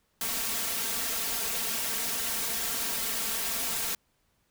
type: noise with comb filter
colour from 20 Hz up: white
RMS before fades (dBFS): -31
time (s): 0.21-3.95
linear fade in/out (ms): 2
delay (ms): 4.4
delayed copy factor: +0.9
effects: pink hiss -72 dBFS RMS until 4.5 s